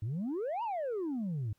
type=exponential two-way sweep; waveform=sine; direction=up then down; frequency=98 to 974 to 98 Hz; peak=-30 dBFS; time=0.02-1.53 s; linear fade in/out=5 ms; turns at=0.63 s; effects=tanh soft clip ceiling -31 dBFS + pink hiss -75 dBFS RMS until 1.58 s